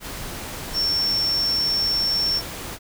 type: tone in noise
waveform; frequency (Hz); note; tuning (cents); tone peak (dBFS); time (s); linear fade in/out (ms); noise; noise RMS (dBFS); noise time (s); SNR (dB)
sine; 5440; F8; -46; -19; 0.73-2.42; 50; pink; -33; 0-2.79; +11
effects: none